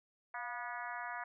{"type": "harmonic tone with a mistuned harmonic", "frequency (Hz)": 243.4, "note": "B3", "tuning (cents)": -25, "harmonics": [3, 4, 5, 6, 7, 8, 9], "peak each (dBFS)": [-46, -45, -48, -47, -47, -50, -54], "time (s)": [0.34, 1.24], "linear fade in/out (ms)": 5, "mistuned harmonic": 3, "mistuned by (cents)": -49, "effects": []}